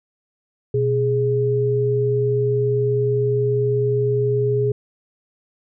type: tone pair together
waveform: sine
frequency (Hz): 123.47 / 415.3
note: B2 / G#4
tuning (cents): 0 / 0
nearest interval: octave + major sixth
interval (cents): 2100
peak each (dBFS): -20 / -18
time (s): 0.74-4.72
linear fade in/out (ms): 5
effects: none